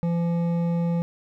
triangle tone with hard clipping, 170.3 Hz, F3, 43 cents flat, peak -23 dBFS, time 0.03-1.02 s, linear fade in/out 0 ms, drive 13 dB, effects none

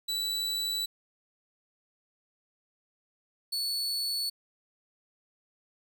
40% pulse tone pair in turn, 3951 / 4435 Hz, B7 / C#8, 0 / 0 cents, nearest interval major second, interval 200 cents, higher second, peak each -28 dBFS, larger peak neither, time 0.08-0.86 / 3.52-4.3 s, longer neither, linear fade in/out 10 ms, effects none

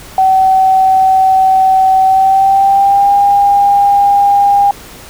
sine tone with pitch glide, 761 to 805.3 Hz, F#5 to G5, +48 to +46 cents, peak -5 dBFS, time 0.18-4.71 s, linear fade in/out 2 ms, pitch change +98 cents, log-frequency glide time 2.04-3.14 s, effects pink hiss -33 dBFS RMS until 5.09 s

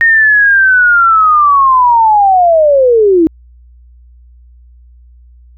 sine linear sweep, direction down, 1853 to 311.1 Hz, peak -4 dBFS, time 0.01-3.27 s, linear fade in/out 0 ms, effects added 60 Hz sine -37 dBFS peak until 5.57 s

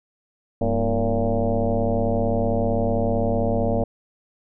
sine tone with frequency modulation, 239.8 Hz, A#3, 49 cents sharp, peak -18 dBFS, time 0.61-3.84 s, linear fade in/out 5 ms, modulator 111 Hz, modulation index 4, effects none

